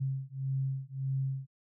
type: beating tone pair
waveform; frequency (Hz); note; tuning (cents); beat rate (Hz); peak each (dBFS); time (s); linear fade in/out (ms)
sine; 133.5 / 135.2; C3 / C#3; +35 / -43; 1.7; -34 / -34; 0-1.47; 20
effects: none